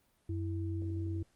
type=tone pair together; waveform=sine; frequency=92.7 / 329.4 Hz; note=F#2 / E4; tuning=+4 / -1 cents; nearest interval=octave + minor seventh; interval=2195 cents; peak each=-34 / -40 dBFS; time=0.29-1.23 s; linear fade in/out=5 ms; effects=pink hiss -72 dBFS RMS until 1.35 s + Opus 32 kbps